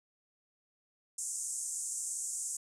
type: band-pass noise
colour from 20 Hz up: white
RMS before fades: -38 dBFS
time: 1.18-2.57 s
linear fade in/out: 5 ms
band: 6700 to 9000 Hz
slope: 48 dB/octave
effects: none